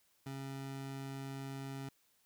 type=tone; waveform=25% pulse; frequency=136 Hz; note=C#3; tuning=33 cents flat; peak=-38 dBFS; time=0.26-1.89 s; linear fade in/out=5 ms; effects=white hiss -73 dBFS RMS until 2.25 s